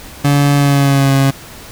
30% pulse tone with pitch glide, 142.9 to 136.45 Hz, D3 to C#3, -47 to -27 cents, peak -6 dBFS, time 0.24-1.31 s, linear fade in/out 10 ms, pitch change -80 cents, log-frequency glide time 0.56-1.12 s, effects pink hiss -34 dBFS RMS until 1.71 s

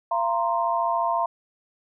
sine chord, F suspended fourth, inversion none, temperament equal with one note detuned, 683.3 / 932.3 / 1046.5 Hz, F5 / Bb5 / C6, -38 / 0 / 0 cents, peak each -25 / -25 / -26 dBFS, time 0.11-1.26 s, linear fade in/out 5 ms, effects none

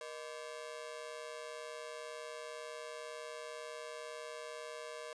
sawtooth ring-modulated tone, 546 Hz, C#5, 26 cents flat, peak -37 dBFS, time 0.01-5.13 s, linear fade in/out 0 ms, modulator 71 Hz, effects resampled to 22050 Hz

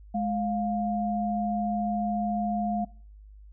sine tone pair together, 210 / 704 Hz, G#3 / F5, +19 / +14 cents, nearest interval octave + major sixth, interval 2095 cents, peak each -27 / -29 dBFS, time 0.14-2.85 s, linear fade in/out 10 ms, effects noise-tail reverb RT60 0.5 s tail -23 dB re dry + added 51 Hz sine -46 dBFS peak until 3.52 s

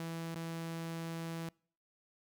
sawtooth tone with dropouts, 165.2 Hz, E3, 4 cents sharp, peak -35 dBFS, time 0-1.49 s, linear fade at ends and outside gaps 2 ms, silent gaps 0.347-0.357 s, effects noise-tail reverb RT60 0.5 s tail -26 dB re dry

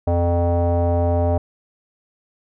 square tone with low-pass filter, 86.4 Hz, F2, 18 cents flat, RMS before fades -18 dBFS, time 0.07-1.38 s, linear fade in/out 5 ms, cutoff 680 Hz, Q 8.6, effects none

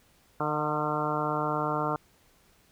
harmonic tone with a mistuned harmonic, 151.4 Hz, D#3, 47 cents flat, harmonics 1 / 2 / 3 / 4 / 5 / 6 / 7 / 8 / 9, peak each -35 / -35 / -35 / -35 / -35 / -35 / -35 / -35 / -35 dBFS, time 0.4-1.96 s, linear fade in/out 2 ms, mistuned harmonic 5, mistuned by -36 cents, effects pink hiss -63 dBFS RMS until 2.71 s

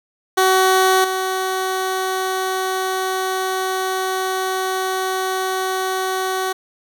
15% pulse tone with level steps, 376.5 Hz, F#4, 30 cents sharp, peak -6 / -13 dBFS, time 0.37-6.53 s, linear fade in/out 10 ms, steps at 1.04 s, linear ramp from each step 5 ms, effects none

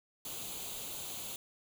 white noise with comb filter, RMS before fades -42 dBFS, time 0.25-1.36 s, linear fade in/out 2 ms, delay 0.28 ms, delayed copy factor +0.65, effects none

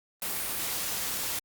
white noise, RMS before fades -32 dBFS, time 0.22-1.39 s, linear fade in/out 2 ms, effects Opus 32 kbps

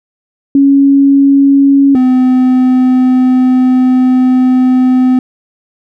sine / triangle tone pair in turn, 277.2 / 255.1 Hz, C#4 / C4, 0 / -44 cents, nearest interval minor second, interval 144 cents, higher first, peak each -3 dBFS, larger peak neither, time 0.55-1.95 / 1.95-5.19 s, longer second, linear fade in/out 2 ms, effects none

